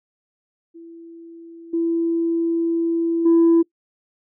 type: tone with level steps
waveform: sine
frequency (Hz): 333.6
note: E4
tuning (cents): +21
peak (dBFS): -37 / -17 / -9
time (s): 0.74-3.63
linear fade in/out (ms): 20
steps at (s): 1.73 / 3.25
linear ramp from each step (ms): 10
effects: noise-tail reverb RT60 0.1 s tail -23 dB re dry + tanh soft clip ceiling -9 dBFS